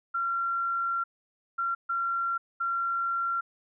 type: tone bursts at uneven times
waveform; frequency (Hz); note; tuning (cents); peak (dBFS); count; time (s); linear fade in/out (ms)
sine; 1371; F6; -32; -26; 4; 0.14-1.04 / 1.58-1.75 / 1.89-2.38 / 2.6-3.41; 10
effects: none